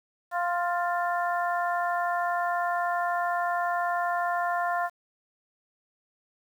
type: harmonic tone with a mistuned harmonic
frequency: 349.3 Hz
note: F4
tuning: in tune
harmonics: 2 / 3 / 4 / 5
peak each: -27 / -31 / -33 / -35 dBFS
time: 0.31-4.9 s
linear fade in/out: 50 ms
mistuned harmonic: 5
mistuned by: +25 cents
effects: 9-bit